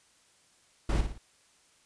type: noise with echo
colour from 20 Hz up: brown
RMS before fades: -27 dBFS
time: 0.89-1.01 s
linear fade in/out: 5 ms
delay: 57 ms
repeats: 3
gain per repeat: -7 dB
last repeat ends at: 1.181 s
effects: white hiss -64 dBFS RMS until 1.85 s + resampled to 22050 Hz